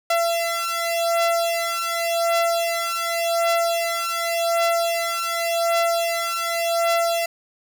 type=beating tone pair; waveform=sawtooth; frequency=675 / 675.88 Hz; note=E5 / E5; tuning=+41 / +43 cents; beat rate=0.88 Hz; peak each=-19 / -19 dBFS; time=0.1-7.26 s; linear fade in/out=5 ms; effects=none